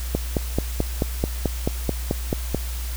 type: click train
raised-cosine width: 2 ms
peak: -7 dBFS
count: 12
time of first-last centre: 0.15-2.547 s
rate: 4.59 Hz
effects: added 60 Hz sine -26 dBFS peak until 2.96 s + white hiss -37 dBFS RMS until 2.96 s

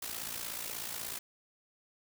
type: noise with amplitude modulation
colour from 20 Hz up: white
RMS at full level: -37 dBFS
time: 0.02-1.19 s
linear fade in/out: 5 ms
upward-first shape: sine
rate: 56.5 Hz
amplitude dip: 65%
effects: none

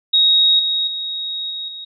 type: tone with level steps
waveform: sine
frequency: 3773 Hz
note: A#7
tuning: 20 cents sharp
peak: -10 / -16 / -22 / -24 / -29 dBFS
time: 0.13-1.85 s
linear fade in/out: 10 ms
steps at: 0.59 / 0.87 / 1.5 / 1.68 s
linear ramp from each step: 5 ms
effects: none

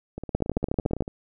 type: two click trains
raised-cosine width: 2 ms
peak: -9 / -20 dBFS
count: 10 / 17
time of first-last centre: 0.35-1.007 / 0.18-1.079 s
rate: 13.7 / 17.8 Hz
effects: none

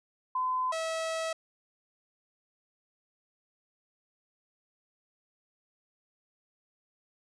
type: tone pair in turn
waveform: sine / sawtooth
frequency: 1020 / 648.2 Hz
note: C6 / E5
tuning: -44 / -29 cents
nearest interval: minor sixth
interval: 785 cents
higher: first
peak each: -27 dBFS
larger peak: neither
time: 0.35-0.72 / 0.72-1.33 s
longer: second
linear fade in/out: 5 ms
effects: resampled to 22050 Hz

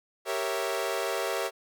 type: chord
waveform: sawtooth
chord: G diminished seventh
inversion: none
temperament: equal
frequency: 392 / 466.2 / 554.4 / 659.3 Hz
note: G4 / Bb4 / Db5 / Fb5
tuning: 0 / 0 / 0 / 0 cents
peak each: -30 dBFS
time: 0.25-1.51 s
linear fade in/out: 50 ms
effects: none

